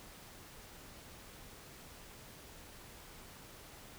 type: silence
effects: pink hiss -54 dBFS RMS until 3.98 s